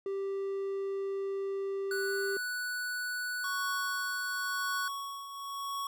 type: tone with pitch glide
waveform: triangle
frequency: 392 to 394.5 Hz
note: G4 to G4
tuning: 0 to +11 cents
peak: -30 dBFS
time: 0.06-2.37 s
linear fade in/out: 2 ms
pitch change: +11 cents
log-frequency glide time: 2.06-2.11 s
type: tone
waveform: square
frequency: 1480 Hz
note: F#6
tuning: in tune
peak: -34 dBFS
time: 1.91-4.88 s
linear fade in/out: 2 ms
type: tone with tremolo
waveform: square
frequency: 1113 Hz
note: C#6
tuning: 7 cents sharp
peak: -34 dBFS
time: 3.44-5.87 s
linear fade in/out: 2 ms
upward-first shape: triangle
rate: 0.95 Hz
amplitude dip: 65%
effects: none